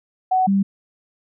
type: tone pair in turn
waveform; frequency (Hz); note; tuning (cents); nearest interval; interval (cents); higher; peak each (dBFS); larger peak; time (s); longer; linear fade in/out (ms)
sine; 747 / 196.49; F#5 / G3; +16 / +4; octave + major seventh; 2312; first; -14; neither; 0.31-0.47 / 0.47-0.63; neither; 10
effects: none